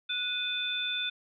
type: tone cluster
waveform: sine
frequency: 1468 / 2493 / 3532 Hz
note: F#6 / D#7 / A7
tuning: -14 / +3 / +6 cents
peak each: -37 / -36 / -31 dBFS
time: 0.09-1.1 s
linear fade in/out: 10 ms
effects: none